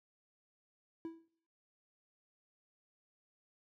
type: tone with exponential decay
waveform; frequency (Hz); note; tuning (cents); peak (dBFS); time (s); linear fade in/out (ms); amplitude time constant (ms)
triangle; 328.2; E4; -8; -35; 1.05-1.28; 0; 48
effects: noise-tail reverb RT60 0.5 s tail -17 dB re dry + high-pass 100 Hz 12 dB/octave